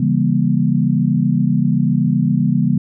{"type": "chord", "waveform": "sine", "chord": "C# diminished seventh", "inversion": "none", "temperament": "just", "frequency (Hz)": [138.59, 166.31, 199.57, 239.5], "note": ["C#3", "E3", "G3", "Bb3"], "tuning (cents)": [0, 16, 31, 47], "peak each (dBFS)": -18, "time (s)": [0, 2.78], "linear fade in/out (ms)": 5, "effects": []}